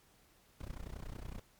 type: noise with amplitude modulation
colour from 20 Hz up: brown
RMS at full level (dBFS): -40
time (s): 0.6-1.4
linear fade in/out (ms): 5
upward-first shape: sine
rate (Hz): 30.8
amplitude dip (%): 100
effects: pink hiss -67 dBFS RMS until 1.59 s + MP3 96 kbps